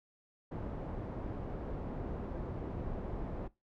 pink low-pass noise, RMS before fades -40 dBFS, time 0.51-3.48 s, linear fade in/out 10 ms, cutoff 670 Hz, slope 12 dB/octave, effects noise-tail reverb RT60 0.2 s tail -19 dB re dry

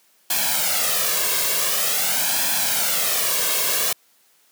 white noise with flanger, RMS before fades -21 dBFS, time 0.3-3.93 s, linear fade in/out 5 ms, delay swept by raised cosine 1.2 to 1.85 ms, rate 0.46 Hz, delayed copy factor +0.7, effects white hiss -59 dBFS RMS until 4.51 s + high-pass 200 Hz 12 dB/octave

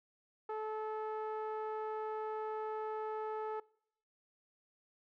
sawtooth tone with low-pass filter, 433.5 Hz, A4, 26 cents flat, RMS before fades -40 dBFS, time 0.49-3.6 s, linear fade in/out 5 ms, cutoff 1100 Hz, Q 2, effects noise-tail reverb RT60 0.7 s tail -23 dB re dry

